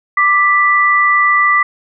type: tone pair together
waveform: sine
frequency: 1179 / 1974.5 Hz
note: D6 / B6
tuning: +6 / -1 cents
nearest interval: major sixth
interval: 893 cents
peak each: -11 dBFS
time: 0.17-1.63 s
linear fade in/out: 5 ms
effects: none